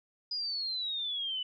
sine exponential sweep, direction down, 4978 to 2965 Hz, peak -32 dBFS, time 0.31-1.43 s, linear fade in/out 5 ms, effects none

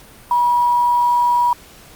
sine tone with quantisation, 966 Hz, B5, 39 cents flat, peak -12 dBFS, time 0.31-1.53 s, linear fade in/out 2 ms, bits 6, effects pink hiss -43 dBFS RMS until 1.95 s + Opus 48 kbps

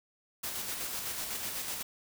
white noise with tremolo, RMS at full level -36 dBFS, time 0.43-1.83 s, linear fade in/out 10 ms, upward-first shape square, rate 8 Hz, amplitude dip 30%, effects none

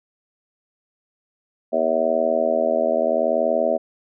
harmonic tone, 80.7 Hz, E2, 36 cents flat, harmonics 3 / 4 / 5 / 6 / 7 / 8 / 9, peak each -28 / -32 / -28 / -30 / -22 / -20 / -30 dBFS, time 1.72-3.78 s, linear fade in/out 20 ms, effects none

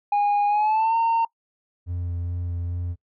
sine tone with pitch glide, 820 to 915.1 Hz, G#5 to A#5, -22 to -32 cents, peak -15 dBFS, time 0.12-1.25 s, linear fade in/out 5 ms, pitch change +190 cents, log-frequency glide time 0.48-0.96 s
triangle tone with vibrato, 87.31 Hz, F2, in tune, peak -23 dBFS, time 1.86-2.96 s, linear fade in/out 50 ms, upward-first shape sine, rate 2.4 Hz, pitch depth 16 cents each way
effects noise-tail reverb RT60 0.1 s tail -24 dB re dry + tanh soft clip ceiling -17 dBFS

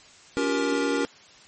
square chord, G half-diminished seventh, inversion second, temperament just, 282.2 / 352.8 / 392 / 470.4 Hz, Db4 / F4 / G4 / Bb4, +31 / +18 / 0 / +16 cents, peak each -27 / -33 / -31 / -28 dBFS, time 0.37-1.05 s, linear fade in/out 0 ms, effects white hiss -51 dBFS RMS until 1.47 s + MP3 32 kbps

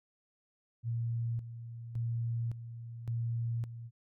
sine tone with tremolo, 116.54 Hz, A#2, in tune, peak -31 dBFS, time 0.83-3.91 s, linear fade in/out 50 ms, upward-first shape square, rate 0.89 Hz, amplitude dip 70%, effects none

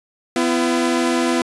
sawtooth tone pair together, 251.3 / 338.1 Hz, B3 / E4, +30 / +44 cents, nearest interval perfect fourth, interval 514 cents, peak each -15 dBFS, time 0.36-1.42 s, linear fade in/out 2 ms, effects resampled to 24000 Hz

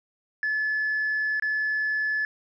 sine tone with dropouts, 1725 Hz, A6, 35 cents flat, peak -22 dBFS, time 0.43-2.25 s, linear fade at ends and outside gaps 1 ms, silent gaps 1.398-1.423 s, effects tanh soft clip ceiling -20 dBFS

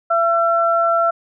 sine tone pair together, 674 / 1348 Hz, E5 / E6, +38 / +38 cents, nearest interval octave, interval 1200 cents, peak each -16 dBFS, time 0.1-1.11 s, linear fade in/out 10 ms, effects none

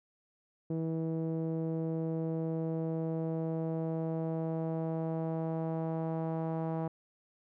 sawtooth tone with low-pass filter sweep, 162 Hz, E3, 30 cents flat, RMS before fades -34 dBFS, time 0.7-6.88 s, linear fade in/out 5 ms, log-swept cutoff 430 to 810 Hz, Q 1.9, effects none

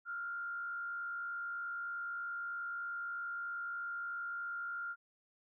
sine tone with frequency modulation, 1396.9 Hz, F6, in tune, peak -38 dBFS, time 0.05-4.96 s, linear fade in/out 50 ms, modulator 63.2 Hz, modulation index 0.49, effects none

